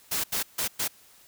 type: noise bursts at uneven times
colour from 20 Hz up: white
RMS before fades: -28 dBFS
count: 4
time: 0.11-0.24 / 0.32-0.43 / 0.58-0.68 / 0.79-0.88 s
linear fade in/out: 10 ms
effects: white hiss -56 dBFS RMS until 1.27 s